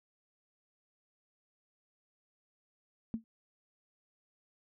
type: tone with exponential decay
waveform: sine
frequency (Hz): 225.3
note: A3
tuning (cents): +41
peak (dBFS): -28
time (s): 3.14-3.24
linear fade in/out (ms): 0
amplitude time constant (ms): 20
effects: none